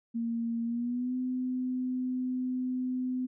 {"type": "tone with pitch glide", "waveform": "sine", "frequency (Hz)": [231.6, 254], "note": ["A#3", "B3"], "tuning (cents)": [-11, 49], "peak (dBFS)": -29, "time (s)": [0.14, 3.27], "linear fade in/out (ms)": 20, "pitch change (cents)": 160, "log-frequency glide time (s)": [0.64, 1.15], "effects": []}